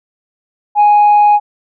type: tone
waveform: sine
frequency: 830.6 Hz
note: G#5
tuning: in tune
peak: -3 dBFS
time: 0.75-1.4 s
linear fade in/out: 50 ms
effects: tanh soft clip ceiling -3 dBFS